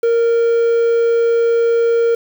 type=tone with quantisation; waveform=triangle; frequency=465 Hz; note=A#4; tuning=4 cents flat; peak=-9 dBFS; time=0.03-2.15 s; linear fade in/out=5 ms; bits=6; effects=none